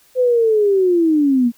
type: linear sweep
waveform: sine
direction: down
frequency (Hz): 514 to 230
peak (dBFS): -11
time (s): 0.15-1.52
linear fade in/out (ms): 50
effects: white hiss -53 dBFS RMS until 1.57 s